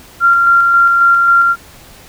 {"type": "tone with tremolo", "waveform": "sine", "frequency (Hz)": 1382, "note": "F6", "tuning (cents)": -19, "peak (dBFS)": -5, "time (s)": [0.2, 1.56], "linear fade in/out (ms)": 50, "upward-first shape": "square", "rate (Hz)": 3.7, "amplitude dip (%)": 25, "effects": ["pink hiss -39 dBFS RMS until 2.08 s"]}